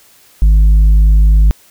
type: tone with tanh clipping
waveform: sine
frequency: 51.91 Hz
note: G#1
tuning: in tune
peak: -5 dBFS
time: 0.42-1.51 s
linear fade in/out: 0 ms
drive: 4 dB
effects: white hiss -46 dBFS RMS until 1.7 s